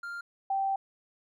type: tone pair in turn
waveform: triangle / sine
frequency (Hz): 1396.9 / 779.5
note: F6 / G5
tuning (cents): 0 / -10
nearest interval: minor seventh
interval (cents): 1010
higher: first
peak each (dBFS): -34 / -26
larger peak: second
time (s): 0.03-0.21 / 0.5-0.76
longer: second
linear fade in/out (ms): 5
effects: none